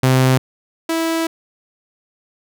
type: tone pair in turn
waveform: sawtooth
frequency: 130 / 327.6 Hz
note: C3 / E4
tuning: -11 / -11 cents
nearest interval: octave + major third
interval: 1600 cents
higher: second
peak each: -7 / -13 dBFS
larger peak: first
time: 0.03-0.38 / 0.89-1.27 s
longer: second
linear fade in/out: 5 ms
effects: none